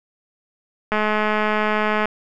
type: click train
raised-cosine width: 0.5 ms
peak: -6 dBFS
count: 243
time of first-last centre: 0.92-2.056 s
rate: 213 Hz
effects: none